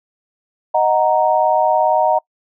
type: chord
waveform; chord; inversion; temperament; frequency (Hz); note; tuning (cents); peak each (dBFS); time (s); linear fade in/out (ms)
sine; D# minor; none; equal; 622.3 / 740 / 932.3; D#5 / F#5 / A#5; 0 / 0 / 0; -16; 0.74-2.19; 10
effects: noise-tail reverb RT60 0.1 s tail -25 dB re dry